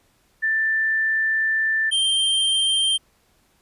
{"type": "tone pair in turn", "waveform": ["sine", "square"], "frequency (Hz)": [1772, 3157], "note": ["A6", "G7"], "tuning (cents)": [12, 12], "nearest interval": "minor seventh", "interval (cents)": 1000, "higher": "second", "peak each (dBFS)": -18, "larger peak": "neither", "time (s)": [[0.42, 1.91], [1.91, 2.98]], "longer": "first", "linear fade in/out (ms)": 20, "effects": ["pink hiss -62 dBFS RMS until 3.61 s", "resampled to 32000 Hz"]}